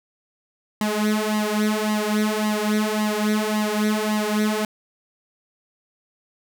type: tone with flanger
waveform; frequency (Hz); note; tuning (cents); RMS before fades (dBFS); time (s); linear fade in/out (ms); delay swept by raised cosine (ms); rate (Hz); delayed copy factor
sawtooth; 212.8; G#3; +42; -22; 0.81-4.65; 2; 1 to 4.2; 1.8; +0.8
effects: none